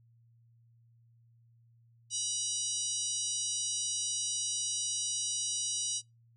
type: harmonic tone with a mistuned harmonic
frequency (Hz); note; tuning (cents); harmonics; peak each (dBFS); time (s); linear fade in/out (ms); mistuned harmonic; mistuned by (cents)
964; B5; -42; 3 / 4 / 5 / 6 / 7 / 8 / 9 / 10; -42 / -41 / -42 / -34 / -44 / -44 / -39 / -46; 2.1-6.02; 50; 3; +33
effects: noise-tail reverb RT60 0.2 s tail -23 dB re dry + added 116 Hz sine -61 dBFS peak until 6.36 s